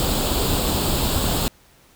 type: noise with comb filter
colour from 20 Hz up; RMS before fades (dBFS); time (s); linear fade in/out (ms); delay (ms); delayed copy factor
pink; -21; 0-1.48; 0; 0.25; +0.65
effects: pink hiss -54 dBFS RMS until 1.95 s